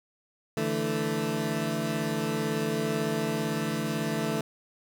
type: chord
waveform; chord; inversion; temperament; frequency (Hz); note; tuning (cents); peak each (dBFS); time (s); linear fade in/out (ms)
20% pulse; D suspended second; none; equal; 146.83 / 164.81 / 220; D3 / E3 / A3; 0 / 0 / 0; -28 / -28 / -25; 0.57-4.41; 2
effects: none